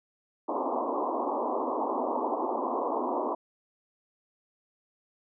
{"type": "band-pass noise", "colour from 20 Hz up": "white", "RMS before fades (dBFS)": -30, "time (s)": [0.48, 3.35], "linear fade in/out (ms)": 10, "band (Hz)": [240, 1100], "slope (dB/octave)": 96, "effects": []}